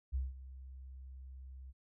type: tone with ADSR envelope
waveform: sine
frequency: 65.41 Hz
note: C2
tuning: in tune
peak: -31 dBFS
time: 0.12-1.73 s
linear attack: 30 ms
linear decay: 180 ms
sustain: -16 dB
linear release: 34 ms
effects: none